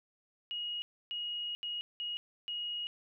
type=tone bursts at uneven times; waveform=sine; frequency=2886 Hz; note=F#7; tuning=44 cents flat; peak=-35 dBFS; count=5; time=0.51-0.82 / 1.11-1.55 / 1.63-1.81 / 2-2.17 / 2.48-2.87 s; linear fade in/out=0 ms; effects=none